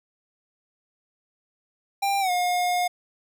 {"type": "tone with pitch glide", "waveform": "square", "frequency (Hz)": [794, 715.6], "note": ["G5", "F5"], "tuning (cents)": [22, 42], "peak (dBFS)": -22, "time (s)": [2.02, 2.88], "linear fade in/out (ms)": 10, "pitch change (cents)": -180, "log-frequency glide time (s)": [2.2, 2.31], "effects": []}